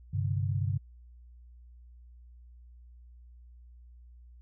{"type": "chord", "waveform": "sine", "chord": "G suspended fourth", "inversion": "none", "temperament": "equal", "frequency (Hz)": [98, 130.81, 146.83], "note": ["G2", "C3", "D3"], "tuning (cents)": [0, 0, 0], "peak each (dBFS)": [-29, -33, -35], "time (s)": [0.13, 0.78], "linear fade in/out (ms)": 10, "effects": ["added 60 Hz sine -50 dBFS peak until 4.41 s"]}